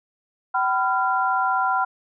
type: tone cluster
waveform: sine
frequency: 765 / 1000 / 1383 Hz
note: G5 / B5 / F6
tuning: -42 / +21 / -17 cents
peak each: -23 dBFS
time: 0.54-1.85 s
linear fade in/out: 10 ms
effects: none